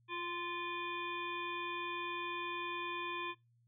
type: harmonic tone with a mistuned harmonic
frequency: 349.2 Hz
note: F4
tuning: in tune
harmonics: 1 / 3 / 5 / 7 / 9 / 10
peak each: -45 / -42 / -48 / -42 / -53 / -49 dBFS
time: 0.08-3.35 s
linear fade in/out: 50 ms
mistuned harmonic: 3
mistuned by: -17 cents
effects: noise-tail reverb RT60 0.2 s tail -19 dB re dry + added 118 Hz sine -68 dBFS peak until 3.67 s